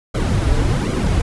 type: noise with flanger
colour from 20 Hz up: brown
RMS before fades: -17 dBFS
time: 0.14-1.22 s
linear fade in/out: 10 ms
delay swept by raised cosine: 1.1 to 5.7 ms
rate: 1.3 Hz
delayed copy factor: -0.7
effects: resampled to 24000 Hz